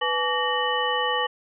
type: tone cluster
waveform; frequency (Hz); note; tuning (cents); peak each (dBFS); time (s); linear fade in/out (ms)
sine; 495 / 854 / 1148 / 1849 / 2979; B4 / G#5 / D6 / A#6 / F#7; +4 / +48 / -40 / -15 / +11; -28; 0.01-1.27; 10
effects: none